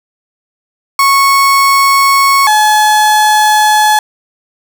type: tone pair in turn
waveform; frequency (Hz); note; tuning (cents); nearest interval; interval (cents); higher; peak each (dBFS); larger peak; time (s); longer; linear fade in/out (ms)
35% pulse; 1103 / 852.7; C#6 / G#5; -9 / +45; major third; 446; first; -4; neither; 0.99-2.47 / 2.47-3.99; second; 2
effects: 7-bit